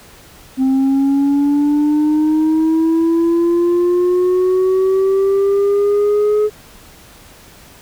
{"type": "linear sweep", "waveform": "sine", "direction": "up", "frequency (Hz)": [261.6, 424.9], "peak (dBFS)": -8, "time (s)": [0.57, 6.5], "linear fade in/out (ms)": 50, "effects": ["tanh soft clip ceiling -10 dBFS", "pink hiss -42 dBFS RMS until 7.81 s"]}